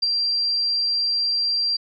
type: tone with ADSR envelope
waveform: sine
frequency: 4729 Hz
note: D8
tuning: 11 cents sharp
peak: -16 dBFS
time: 0.02-1.77 s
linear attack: 11 ms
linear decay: 21 ms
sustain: -3 dB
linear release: 12 ms
effects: none